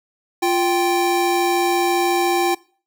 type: tone pair together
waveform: square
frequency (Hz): 349.2 / 783.4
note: F4 / G5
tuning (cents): 0 / -1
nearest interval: octave + major second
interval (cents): 1399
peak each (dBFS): -19 / -20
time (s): 0.42-2.55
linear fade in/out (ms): 10
effects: noise-tail reverb RT60 0.4 s tail -21 dB re dry